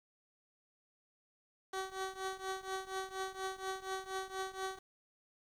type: tone with tremolo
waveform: 15% pulse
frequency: 380.8 Hz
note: F#4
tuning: 50 cents sharp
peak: -29 dBFS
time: 1.73-4.79 s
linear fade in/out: 5 ms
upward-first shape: triangle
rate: 4.2 Hz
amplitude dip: 90%
effects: low-pass 10000 Hz 12 dB/octave + 10-bit